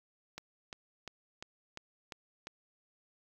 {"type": "click train", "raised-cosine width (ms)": 0.2, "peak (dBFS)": -25, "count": 7, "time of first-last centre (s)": [0.38, 2.471], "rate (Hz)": 2.87, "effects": ["9-bit"]}